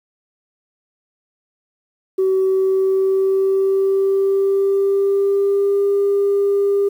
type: tone with pitch glide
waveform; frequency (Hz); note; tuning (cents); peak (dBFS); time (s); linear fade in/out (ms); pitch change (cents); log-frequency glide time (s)
sine; 379.8 to 400.3; F#4 to G4; +45 to +36; -12; 2.18-6.89; 10; +91; 2.37-5.84
effects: tanh soft clip ceiling -10 dBFS + 8-bit